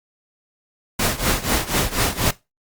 pink noise with tremolo, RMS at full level -17 dBFS, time 0.99-2.31 s, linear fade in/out 5 ms, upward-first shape triangle, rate 4.1 Hz, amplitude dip 90%, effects noise-tail reverb RT60 0.2 s tail -17 dB re dry + Opus 48 kbps

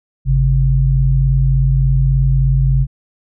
sine tone pair together, 51.18 / 134.6 Hz, G#1 / C3, -25 / +49 cents, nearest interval octave + perfect fourth, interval 1674 cents, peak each -13 / -12 dBFS, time 0.25-2.87 s, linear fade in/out 50 ms, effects none

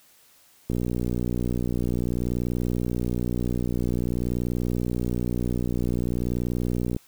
click train, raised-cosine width 3 ms, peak -14 dBFS, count 380, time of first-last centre 0.7-6.964 s, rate 60.5 Hz, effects white hiss -57 dBFS RMS until 7.07 s

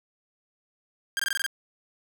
sawtooth tone bursts, 1600 Hz, G6, 35 cents sharp, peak -21 dBFS, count 7, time 1.17-1.464 s, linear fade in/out 0 ms, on 24 ms, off 21 ms, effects none

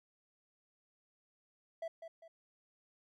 triangle tone with echo, 659.3 Hz, E5, in tune, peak -36 dBFS, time 1.82-1.88 s, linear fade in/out 5 ms, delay 200 ms, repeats 2, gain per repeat -8 dB, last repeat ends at 2.28 s, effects none

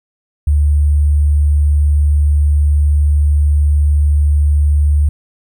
sine tone with sample-and-hold, 73.42 Hz, D2, in tune, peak -8 dBFS, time 0.47-5.09 s, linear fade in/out 5 ms, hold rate 8820 Hz, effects none

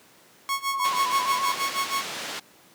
sawtooth tone with tremolo, 1100 Hz, C#6, 14 cents flat, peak -19 dBFS, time 0.49-2.04 s, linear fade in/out 0 ms, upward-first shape sine, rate 6.3 Hz, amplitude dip 90%
sine tone with vibrato, 1046.5 Hz, C6, in tune, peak -25 dBFS, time 0.73-1.56 s, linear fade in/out 20 ms, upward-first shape square, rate 7.6 Hz, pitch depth 75 cents each way
white low-pass noise, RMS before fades -34 dBFS, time 0.84-2.4 s, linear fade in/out 10 ms, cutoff 4600 Hz, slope 12 dB/octave
effects pink hiss -54 dBFS RMS until 2.74 s + high-pass 200 Hz 12 dB/octave

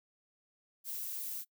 violet noise, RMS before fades -40 dBFS, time 0.84-1.45 s, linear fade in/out 50 ms, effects noise-tail reverb RT60 0.1 s tail -23 dB re dry

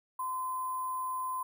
sine tone with sample-and-hold, 1028 Hz, C6, 31 cents flat, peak -32 dBFS, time 0.19-1.43 s, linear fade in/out 5 ms, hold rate 11025 Hz, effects none

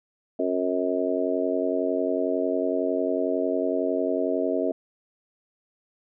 harmonic tone, 91 Hz, F#2, 28 cents flat, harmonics 3 / 4 / 5 / 6 / 7, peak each -28 / -29 / -29 / -33 / -27 dBFS, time 0.39-4.72 s, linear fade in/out 5 ms, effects none

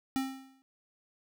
square tone with exponential decay, 266 Hz, C4, 29 cents sharp, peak -27 dBFS, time 0.16-0.62 s, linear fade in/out 0 ms, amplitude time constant 98 ms, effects none

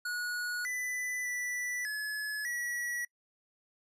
square tone with pitch steps, 1457 / 1993 / 1970 / 1706 / 1931 Hz, F#6 / B6 / B6 / G#6 / B6, -27 / +15 / -5 / +46 / -39 cents, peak -34 dBFS, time 0.05-3.05 s, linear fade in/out 5 ms, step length 600 ms, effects noise-tail reverb RT60 0.1 s tail -25 dB re dry + resampled to 32000 Hz

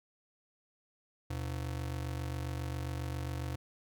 square ring-modulated tone, 101.2 Hz, G#2, 44 cents flat, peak -33 dBFS, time 1.3-3.56 s, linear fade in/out 5 ms, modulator 23.7 Hz, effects none

